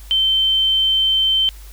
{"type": "tone", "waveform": "sine", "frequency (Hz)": 3100, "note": "G7", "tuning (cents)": -20, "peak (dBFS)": -13, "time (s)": [0.11, 1.49], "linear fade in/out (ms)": 0, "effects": ["added 50 Hz sine -35 dBFS peak until 1.72 s", "white hiss -46 dBFS RMS until 1.72 s"]}